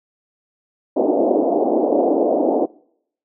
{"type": "band-pass noise", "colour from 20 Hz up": "pink", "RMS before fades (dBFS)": -17, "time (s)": [0.96, 2.66], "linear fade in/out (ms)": 10, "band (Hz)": [260, 740], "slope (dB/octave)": 48, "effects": ["noise-tail reverb RT60 0.7 s tail -25 dB re dry"]}